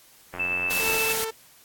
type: click train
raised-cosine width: 0.5 ms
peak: -20 dBFS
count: 57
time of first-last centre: 0.34-0.966 s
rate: 89.5 Hz
type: tone with tremolo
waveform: sine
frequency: 2637 Hz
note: E7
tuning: in tune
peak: -23 dBFS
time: 0.39-1.13 s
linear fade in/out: 10 ms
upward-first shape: sine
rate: 8.4 Hz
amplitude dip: 25%
type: noise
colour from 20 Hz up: white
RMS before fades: -28 dBFS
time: 0.7-1.25 s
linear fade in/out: 10 ms
type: tone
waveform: sawtooth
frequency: 445.7 Hz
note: A4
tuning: 22 cents sharp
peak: -25 dBFS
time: 0.79-1.31 s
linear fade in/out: 10 ms
effects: white hiss -54 dBFS RMS until 1.64 s + AAC 64 kbps